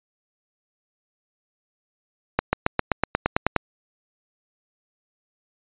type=accelerating click train; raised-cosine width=0.5 ms; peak=-3 dBFS; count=11; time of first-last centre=2.39-3.563 s; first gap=140 ms; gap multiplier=0.96; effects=resampled to 8000 Hz